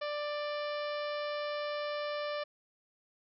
harmonic tone, 590 Hz, D5, 8 cents sharp, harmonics 1 / 2 / 3 / 4 / 5 / 6 / 7 / 8 / 9, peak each -35 / -41 / -45 / -47 / -49 / -51 / -52 / -53 / -54 dBFS, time 0.01-2.44 s, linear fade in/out 10 ms, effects none

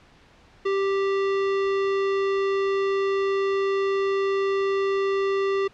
sine tone with hard clipping, 392 Hz, G4, in tune, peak -23 dBFS, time 0.65-5.68 s, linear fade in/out 10 ms, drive 18 dB, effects pink hiss -54 dBFS RMS until 5.73 s + low-pass 4000 Hz 12 dB/octave

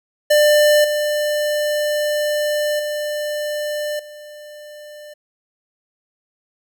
square tone with level steps, 596 Hz, D5, 25 cents sharp, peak -11 / -18 / -22 / -36 dBFS, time 0.3-5.14 s, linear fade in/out 10 ms, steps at 0.84 / 2.79 / 3.99 s, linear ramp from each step 5 ms, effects none

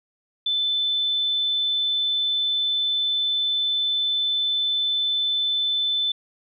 sine tone, 3520 Hz, A7, in tune, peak -20 dBFS, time 0.46-6.12 s, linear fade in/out 5 ms, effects none

